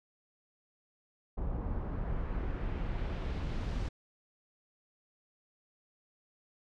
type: noise with low-pass filter sweep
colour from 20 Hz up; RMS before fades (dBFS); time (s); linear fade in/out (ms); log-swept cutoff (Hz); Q
brown; -35; 1.37-3.89; 10; 880 to 5700; 1
effects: none